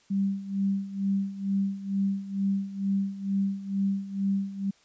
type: tone with tremolo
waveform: sine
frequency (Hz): 196.4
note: G3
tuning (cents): +4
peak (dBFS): -22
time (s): 0.1-4.71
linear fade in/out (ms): 10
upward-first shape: sine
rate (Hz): 2.2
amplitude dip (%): 80
effects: white hiss -62 dBFS RMS until 4.84 s + resampled to 16000 Hz